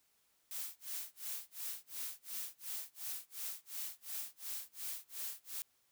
blue noise with tremolo, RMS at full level -41 dBFS, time 0.51-5.62 s, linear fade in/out 0 ms, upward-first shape sine, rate 2.8 Hz, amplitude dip 100%, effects white hiss -75 dBFS RMS until 5.91 s

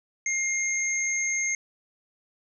sine tone pair together, 2117 / 6418 Hz, C7 / G8, +20 / +40 cents, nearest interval octave + perfect fifth, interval 1920 cents, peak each -27 dBFS, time 0.26-1.55 s, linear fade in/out 2 ms, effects none

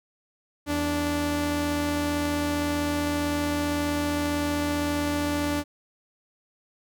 sawtooth tone pair together, 81.86 / 292 Hz, E2 / D4, -12 / -10 cents, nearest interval octave + minor seventh, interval 2202 cents, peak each -28 / -21 dBFS, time 0.66-5.64 s, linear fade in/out 50 ms, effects none

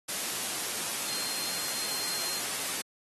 sine tone in noise, 4188 Hz, C8, 1 cent sharp, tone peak -38 dBFS, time 1.08-2.4 s, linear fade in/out 10 ms, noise white, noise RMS -33 dBFS, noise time 0.08-2.82 s, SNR -8 dB, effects high-pass 150 Hz 12 dB/octave + AAC 32 kbps

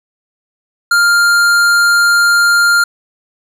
sine tone with hard clipping, 1400 Hz, F6, 4 cents sharp, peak -9 dBFS, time 0.91-2.84 s, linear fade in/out 5 ms, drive 14 dB, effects none

